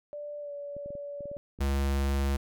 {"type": "tone with pitch glide", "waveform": "sine", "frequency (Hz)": [587, 573.3], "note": ["D5", "D5"], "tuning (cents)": [-1, -42], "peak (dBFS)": -36, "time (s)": [0.13, 1.37], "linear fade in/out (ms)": 0, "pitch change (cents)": -41, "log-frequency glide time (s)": [0.4, 0.52]}
{"type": "clicks", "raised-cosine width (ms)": 3, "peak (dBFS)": -33, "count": 9, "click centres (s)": [0.766, 0.86, 0.905, 0.953, 1.207, 1.256, 1.315, 1.367, 1.589]}
{"type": "tone", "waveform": "square", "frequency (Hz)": 69, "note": "C#2", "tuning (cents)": -7, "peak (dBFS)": -26, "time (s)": [1.6, 2.37], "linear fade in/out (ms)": 10}
{"effects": []}